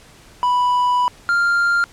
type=tone pair in turn; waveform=triangle; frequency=987 / 1395.8 Hz; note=B5 / F6; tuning=-1 / -1 cents; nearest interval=tritone; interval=600 cents; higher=second; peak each=-12 dBFS; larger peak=neither; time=0.43-1.08 / 1.29-1.84 s; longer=first; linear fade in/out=0 ms; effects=pink hiss -46 dBFS RMS until 1.92 s + low-pass 10000 Hz 12 dB/octave